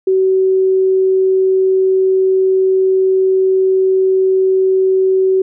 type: tone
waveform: sine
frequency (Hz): 378.7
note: F#4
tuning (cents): +40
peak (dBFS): -9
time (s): 0.07-5.42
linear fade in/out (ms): 5
effects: none